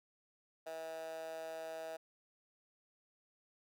15% pulse tone with high-pass filter, 161.5 Hz, E3, 35 cents flat, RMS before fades -45 dBFS, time 0.66-1.97 s, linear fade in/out 10 ms, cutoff 650 Hz, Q 4, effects none

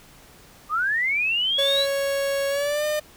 sine linear sweep, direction up, 1161 to 4063 Hz, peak -20 dBFS, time 0.69-1.87 s, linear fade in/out 50 ms
45% pulse tone with pitch glide, 554.4 to 604.6 Hz, C#5 to D#5, 0 to -50 cents, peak -22 dBFS, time 1.58-3 s, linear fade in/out 10 ms, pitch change +150 cents, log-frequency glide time 2.49-2.85 s
effects pink hiss -50 dBFS RMS until 3.16 s

